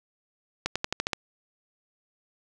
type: accelerating click train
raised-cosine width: 0.2 ms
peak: -9 dBFS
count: 7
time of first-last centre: 0.66-1.132 s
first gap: 96 ms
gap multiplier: 0.92
effects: none

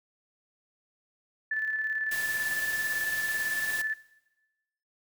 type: tone with tremolo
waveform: sine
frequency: 1748 Hz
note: A6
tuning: 12 cents flat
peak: -26 dBFS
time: 1.51-3.94 s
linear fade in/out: 5 ms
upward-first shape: square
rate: 18 Hz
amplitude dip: 35%
type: noise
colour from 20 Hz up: white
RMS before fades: -38 dBFS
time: 2.11-3.82 s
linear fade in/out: 5 ms
effects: noise-tail reverb RT60 1.0 s tail -18 dB re dry

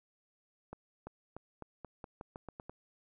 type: accelerating click train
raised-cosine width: 1 ms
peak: -30 dBFS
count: 11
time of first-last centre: 0.73-2.696 s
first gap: 340 ms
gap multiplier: 0.87
effects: none

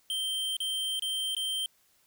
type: tone with dropouts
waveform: square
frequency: 3136 Hz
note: G7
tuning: in tune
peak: -30 dBFS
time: 0.1-1.66 s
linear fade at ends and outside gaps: 1 ms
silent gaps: 0.567-0.603 / 0.995-1.022 / 1.349-1.366 s
effects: white hiss -67 dBFS RMS until 2.06 s

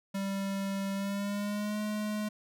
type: tone with pitch glide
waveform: square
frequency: 196 to 211.3 Hz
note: G3 to G#3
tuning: 0 to +30 cents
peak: -32 dBFS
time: 0.14-2.29 s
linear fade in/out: 10 ms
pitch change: +130 cents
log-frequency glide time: 0.93-1.8 s
effects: none

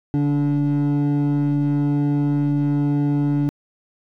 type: tone pair together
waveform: triangle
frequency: 144.34 / 289.2 Hz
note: D3 / D4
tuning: -30 / -27 cents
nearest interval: octave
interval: 1203 cents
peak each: -16 dBFS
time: 0.14-3.49 s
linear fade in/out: 0 ms
effects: tanh soft clip ceiling -12 dBFS

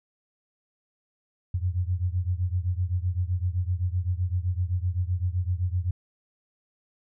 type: beating tone pair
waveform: sine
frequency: 87.31 / 95.11 Hz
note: F2 / F#2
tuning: 0 / +48 cents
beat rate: 7.8 Hz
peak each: -26 / -28 dBFS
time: 1.54-5.91 s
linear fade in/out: 5 ms
effects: none

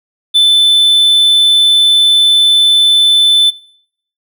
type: tone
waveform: triangle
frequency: 3520 Hz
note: A7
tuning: in tune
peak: -3 dBFS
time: 0.34-3.51 s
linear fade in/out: 20 ms
effects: noise-tail reverb RT60 0.7 s tail -24 dB re dry

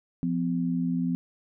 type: tone pair together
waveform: sine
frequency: 173.6 / 254.3 Hz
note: F3 / C4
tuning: -10 / -49 cents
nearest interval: perfect fifth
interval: 661 cents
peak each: -27 dBFS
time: 0.23-1.15 s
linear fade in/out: 0 ms
effects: none

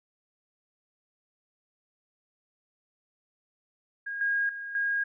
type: tone with level steps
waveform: sine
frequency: 1631 Hz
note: G#6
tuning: 32 cents flat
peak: -32 / -24 / -35 / -25 dBFS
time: 4.06-5.04 s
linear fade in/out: 10 ms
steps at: 4.21 / 4.49 / 4.75 s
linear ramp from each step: 2 ms
effects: none

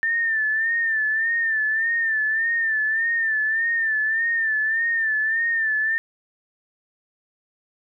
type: tone with vibrato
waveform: sine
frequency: 1790 Hz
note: A6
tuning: 29 cents sharp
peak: -19 dBFS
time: 0.03-5.98 s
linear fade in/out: 0 ms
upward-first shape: sine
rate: 1.7 Hz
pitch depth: 61 cents each way
effects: none

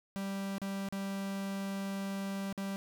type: tone with dropouts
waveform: 45% pulse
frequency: 196 Hz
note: G3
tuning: in tune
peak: -35 dBFS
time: 0.16-2.76 s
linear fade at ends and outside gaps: 0 ms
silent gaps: 0.582-0.617 / 0.887-0.925 / 2.527-2.577 s
effects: none

